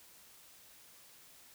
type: silence
effects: white hiss -59 dBFS RMS until 1.54 s